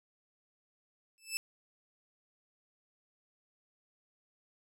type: tone with exponential growth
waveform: 15% pulse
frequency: 2633 Hz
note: E7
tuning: 3 cents flat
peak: -22 dBFS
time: 1.18-1.37 s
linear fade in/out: 0 ms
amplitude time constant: 40 ms
effects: none